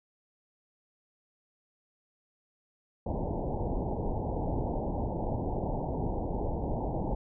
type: low-pass noise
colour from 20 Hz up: pink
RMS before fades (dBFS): -32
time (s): 3.06-7.15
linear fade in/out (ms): 5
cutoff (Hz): 920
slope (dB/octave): 96
effects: none